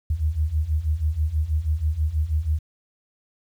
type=beating tone pair; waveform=sine; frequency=73.6 / 79.8 Hz; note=D2 / D#2; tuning=+4 / +44 cents; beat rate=6.2 Hz; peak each=-25 / -22 dBFS; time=0.1-2.59 s; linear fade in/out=5 ms; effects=9-bit